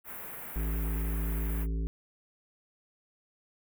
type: band-stop noise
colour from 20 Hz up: white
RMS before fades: -42 dBFS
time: 0.04-1.67 s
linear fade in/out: 50 ms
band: 2200 to 12000 Hz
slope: 24 dB/octave
type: harmonic tone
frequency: 55 Hz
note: A1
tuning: in tune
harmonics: 1 / 3 / 5 / 7 / 8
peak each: -29 / -39 / -43 / -48 / -53 dBFS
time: 0.56-1.87 s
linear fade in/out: 0 ms
effects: none